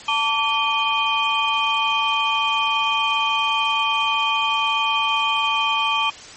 sine tone cluster, 888 / 1151 / 2470 / 3142 Hz, A5 / D6 / D#7 / G7, +16 / -35 / -13 / +3 cents, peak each -23 dBFS, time 0.08-6.1 s, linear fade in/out 5 ms, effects white hiss -39 dBFS RMS until 6.36 s + MP3 32 kbps

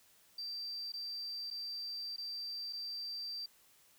sine tone with dropouts, 4686 Hz, D8, 5 cents flat, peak -38 dBFS, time 0.38-3.46 s, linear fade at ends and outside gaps 5 ms, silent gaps 0.921-0.937 / 1.503-1.51 / 2.163-2.18 / 2.727-2.731 s, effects tanh soft clip ceiling -36 dBFS + white hiss -66 dBFS RMS until 3.98 s

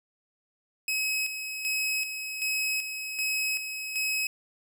sawtooth tone with tremolo, 2556 Hz, D#7, 46 cents sharp, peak -23 dBFS, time 0.88-4.27 s, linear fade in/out 2 ms, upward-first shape square, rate 1.3 Hz, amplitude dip 55%, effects none

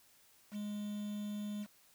triangle tone with quantisation, 207.7 Hz, G#3, in tune, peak -36 dBFS, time 0.51-1.67 s, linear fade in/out 50 ms, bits 9, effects white hiss -66 dBFS RMS until 1.94 s

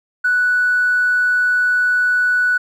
triangle tone with tanh clipping, 1480 Hz, F#6, in tune, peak -12 dBFS, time 0.24-2.58 s, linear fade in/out 10 ms, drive 1 dB, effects none

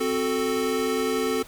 square chord, F# diminished, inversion second, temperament equal, 261.6 / 370 / 440 Hz, C4 / F#4 / A4, 0 / 0 / 0 cents, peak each -29 / -30 / -26 dBFS, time 0-1.43 s, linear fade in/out 10 ms, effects pink hiss -47 dBFS RMS until 1.47 s

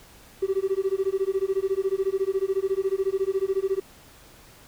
triangle tone with tremolo, 386 Hz, G4, 27 cents flat, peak -15 dBFS, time 0.42-3.8 s, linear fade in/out 10 ms, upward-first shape sine, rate 14 Hz, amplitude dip 100%, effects tanh soft clip ceiling -17 dBFS + pink hiss -51 dBFS RMS until 4.67 s

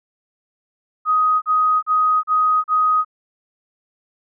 sine tone bursts, 1253 Hz, D#6, 12 cents sharp, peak -13 dBFS, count 5, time 1.05-3.048 s, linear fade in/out 50 ms, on 370 ms, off 37 ms, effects none

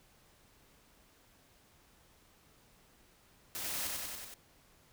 white noise with echo, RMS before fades -40 dBFS, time 3.55-3.87 s, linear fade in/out 0 ms, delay 94 ms, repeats 5, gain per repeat -2 dB, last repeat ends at 4.34 s, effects pink hiss -65 dBFS RMS until 4.92 s

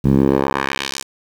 10% pulse tone with band-pass filter sweep, 68 Hz, C#2, 33 cents flat, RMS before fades -17 dBFS, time 0.04-1.03 s, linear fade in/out 10 ms, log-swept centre 140 to 7300 Hz, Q 1.2, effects 7-bit

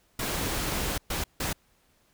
pink noise bursts at uneven times, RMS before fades -30 dBFS, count 3, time 0.19-0.98 / 1.1-1.24 / 1.4-1.53 s, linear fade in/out 5 ms, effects pink hiss -66 dBFS RMS until 2.13 s

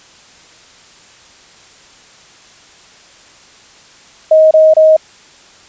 sine tone bursts, 629 Hz, D#5, 19 cents sharp, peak -3 dBFS, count 3, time 4.31-4.966 s, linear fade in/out 5 ms, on 200 ms, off 28 ms, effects white hiss -42 dBFS RMS until 5.68 s + resampled to 16000 Hz

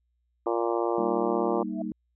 harmonic tone, 116.54 Hz, A#2, in tune, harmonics 3 / 4 / 5 / 6 / 7 / 8 / 9 / 10, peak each -28 / -30 / -32 / -34 / -35 / -36 / -37 / -38 dBFS, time 0.46-1.63 s, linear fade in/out 5 ms
sine chord, Eb major, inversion first, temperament equal, 196 / 233.1 / 311.1 Hz, G3 / Bb3 / Eb4, 0 / 0 / 0 cents, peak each -34 / -34 / -34 dBFS, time 0.98-1.92 s, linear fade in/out 2 ms
sine tone with exponential growth, 659.3 Hz, E5, in tune, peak -29 dBFS, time 1.68-1.82 s, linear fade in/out 5 ms, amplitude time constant 29 ms
effects added 60 Hz sine -70 dBFS peak until 2.15 s

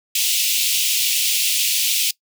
pink high-pass noise, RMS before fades -19 dBFS, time 0.15-2.11 s, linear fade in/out 5 ms, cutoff 2500 Hz, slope 48 dB/octave, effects noise-tail reverb RT60 0.1 s tail -21 dB re dry

